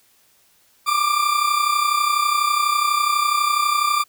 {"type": "tone pair together", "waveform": "40% pulse", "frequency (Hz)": [1167.9, 1200], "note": ["D6", "D6"], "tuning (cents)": [-10, 37], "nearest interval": "unison", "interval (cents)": 47, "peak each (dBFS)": -19, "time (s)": [0.86, 4.04], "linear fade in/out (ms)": 20, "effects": ["white hiss -58 dBFS RMS until 4.08 s"]}